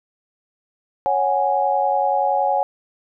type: chord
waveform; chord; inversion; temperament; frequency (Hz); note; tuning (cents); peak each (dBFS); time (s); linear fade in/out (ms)
sine; C# suspended fourth; none; equal; 554.4 / 740 / 830.6; C#5 / F#5 / G#5; 0 / 0 / 0; -22 / -21 / -19; 1.06-2.63; 0
effects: none